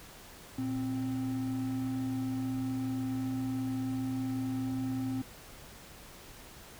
triangle tone pair together, 116.54 / 261.6 Hz, A#2 / C4, 0 / 0 cents, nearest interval octave + major second, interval 1400 cents, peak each -36 / -30 dBFS, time 0.58-5.22 s, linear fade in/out 5 ms, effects pink hiss -51 dBFS RMS until 6.79 s

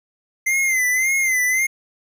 square tone with vibrato, 2070 Hz, C7, 19 cents flat, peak -17 dBFS, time 0.46-1.67 s, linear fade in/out 10 ms, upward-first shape sine, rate 1.8 Hz, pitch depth 75 cents each way, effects none

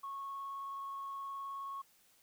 sine tone with vibrato, 1100 Hz, C#6, 14 cents flat, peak -39 dBFS, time 0.03-1.82 s, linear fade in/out 10 ms, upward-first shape triangle, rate 19 Hz, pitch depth 11 cents each way, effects tanh soft clip ceiling -36 dBFS + white hiss -68 dBFS RMS until 2.22 s

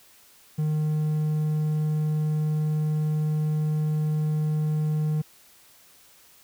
triangle tone, 153.3 Hz, D#3, 25 cents flat, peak -20 dBFS, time 0.58-5.22 s, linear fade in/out 10 ms, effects white hiss -55 dBFS RMS until 6.43 s

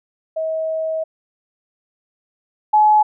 sine tone pair in turn, 639 / 850.6 Hz, D#5 / G#5, +46 / +41 cents, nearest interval perfect fourth, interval 495 cents, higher second, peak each -19 / -9 dBFS, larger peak second, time 0.36-1.04 / 2.73-3.03 s, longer first, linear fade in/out 10 ms, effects none

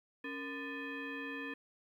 sine tone with frequency modulation, 1020 Hz, C6, 44 cents flat, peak -39 dBFS, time 0.24-1.54 s, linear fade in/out 5 ms, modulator 742 Hz, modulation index 2, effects 12-bit

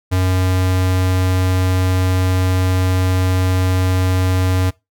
square tone, 92.5 Hz, F#2, in tune, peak -14 dBFS, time 0.11-4.71 s, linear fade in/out 20 ms, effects noise-tail reverb RT60 0.2 s tail -20 dB re dry

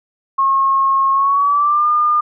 sine tone with pitch glide, 1084 to 1209.7 Hz, C#6 to D#6, -39 to -49 cents, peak -11 dBFS, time 0.38-2.21 s, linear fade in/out 10 ms, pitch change +190 cents, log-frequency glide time 1.12-1.88 s, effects none

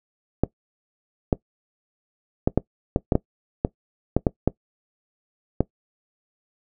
clicks, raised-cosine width 2 ms, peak -4 dBFS, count 12, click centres 0.436 / 1.328 / 2.475 / 2.576 / 2.961 / 3.122 / 3.154 / 3.649 / 4.166 / 4.268 / 4.476 / 5.606 s, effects noise-tail reverb RT60 0.1 s tail -20 dB re dry

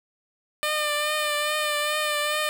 10% pulse tone with vibrato, 600 Hz, D5, 37 cents sharp, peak -15 dBFS, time 0.63-2.49 s, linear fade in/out 0 ms, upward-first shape triangle, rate 2.4 Hz, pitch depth 33 cents each way, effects none

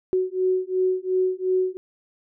sine beating tone pair, 370 / 372.8 Hz, F#4 / F#4, 0 / +13 cents, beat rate 2.8 Hz, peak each -23 dBFS, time 0.13-1.77 s, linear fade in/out 0 ms, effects none

